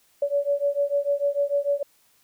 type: beating tone pair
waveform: sine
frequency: 566 / 572.7 Hz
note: C#5 / D5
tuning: +36 / -44 cents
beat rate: 6.7 Hz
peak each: -24 dBFS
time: 0.22-1.83 s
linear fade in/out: 5 ms
effects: white hiss -62 dBFS RMS until 2.23 s